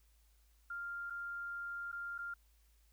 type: tone with dropouts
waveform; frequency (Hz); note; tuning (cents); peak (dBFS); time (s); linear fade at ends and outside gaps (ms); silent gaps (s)
sine; 1396.9; F6; 0; -40; 0.7-2.34; 5; 1.1-1.104 / 1.917-1.926 / 2.181-2.187
effects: added 54 Hz sine -66 dBFS peak until 2.92 s + white hiss -75 dBFS RMS until 2.92 s